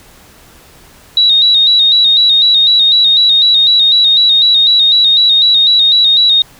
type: tone with vibrato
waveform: sine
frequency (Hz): 3811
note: A#7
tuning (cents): +38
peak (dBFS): -5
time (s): 1.17-6.42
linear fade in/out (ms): 2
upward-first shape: square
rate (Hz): 4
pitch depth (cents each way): 47
effects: pink hiss -41 dBFS RMS until 6.59 s